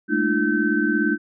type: tone cluster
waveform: sine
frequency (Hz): 209.4 / 226.5 / 298.7 / 339 / 1538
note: G#3 / A#3 / D4 / E4 / G6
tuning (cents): +15 / -50 / +29 / +49 / -33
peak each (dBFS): -26 / -26 / -22 / -25 / -23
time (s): 0.08-1.18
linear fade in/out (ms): 50
effects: none